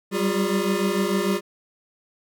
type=tone cluster; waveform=square; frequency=191.2 / 197.9 / 355.3 / 406.2 Hz; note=G3 / G3 / F4 / G#4; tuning=-43 / +17 / +30 / -38 cents; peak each=-27 dBFS; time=0.11-1.41 s; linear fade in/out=50 ms; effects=none